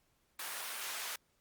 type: high-pass noise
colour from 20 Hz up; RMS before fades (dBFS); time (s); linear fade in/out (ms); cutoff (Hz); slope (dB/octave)
pink; -41; 0.39-1.16; 5; 1100; 12
effects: pink hiss -75 dBFS RMS until 1.4 s + Opus 48 kbps